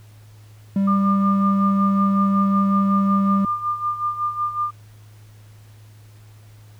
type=tone; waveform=triangle; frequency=196.6 Hz; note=G3; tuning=5 cents sharp; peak=-14 dBFS; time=0.76-3.45 s; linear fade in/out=2 ms
type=tone with tremolo; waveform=sine; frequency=1200 Hz; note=D6; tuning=37 cents sharp; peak=-18 dBFS; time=0.87-4.71 s; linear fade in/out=10 ms; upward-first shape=sine; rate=5.4 Hz; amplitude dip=70%
effects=added 106 Hz sine -43 dBFS peak until 6.79 s + pink hiss -55 dBFS RMS until 6.79 s